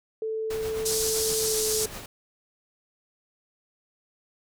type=tone with pitch glide; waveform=sine; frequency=440.7 to 434.6 Hz; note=A4 to A4; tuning=+3 to -21 cents; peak=-27 dBFS; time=0.22-1.86 s; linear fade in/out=2 ms; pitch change=-24 cents; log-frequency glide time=1.44-1.54 s
type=noise with tremolo; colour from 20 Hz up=pink; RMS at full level=-37 dBFS; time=0.5-2.06 s; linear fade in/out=5 ms; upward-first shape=sine; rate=7.7 Hz; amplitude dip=45%
type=band-pass noise; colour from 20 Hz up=pink; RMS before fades=-28 dBFS; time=0.85-1.86 s; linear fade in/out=10 ms; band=4700 to 12000 Hz; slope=24 dB/octave
effects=none